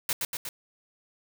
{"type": "noise with echo", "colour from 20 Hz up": "white", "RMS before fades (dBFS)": -27, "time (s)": [0.09, 0.13], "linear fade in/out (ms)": 2, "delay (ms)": 120, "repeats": 3, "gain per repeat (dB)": -3, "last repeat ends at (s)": 0.49, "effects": []}